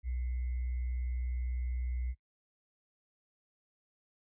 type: tone with sample-and-hold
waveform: sine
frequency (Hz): 61.74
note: B1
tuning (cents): 0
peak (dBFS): -32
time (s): 0.03-2.15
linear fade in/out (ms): 50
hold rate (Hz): 2100
effects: noise-tail reverb RT60 0.1 s tail -21 dB re dry + resampled to 8000 Hz